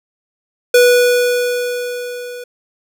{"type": "tone with level ramp", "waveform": "square", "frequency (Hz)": 490, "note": "B4", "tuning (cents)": -14, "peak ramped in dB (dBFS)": [-6, -28], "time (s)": [0.74, 2.44], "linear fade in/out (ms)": 5, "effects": []}